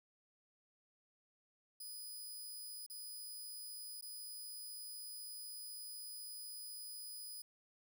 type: tone with dropouts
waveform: 10% pulse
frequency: 4978 Hz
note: D#8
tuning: in tune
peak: -40 dBFS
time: 1.8-7.42 s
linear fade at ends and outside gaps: 5 ms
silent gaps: 2.864-2.899 / 4.011-4.024 s
effects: none